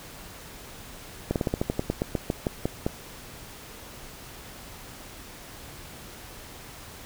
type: slowing click train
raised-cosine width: 2 ms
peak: -11 dBFS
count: 15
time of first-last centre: 1.31-2.865 s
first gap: 48 ms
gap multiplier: 1.12
effects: pink hiss -44 dBFS RMS until 7.05 s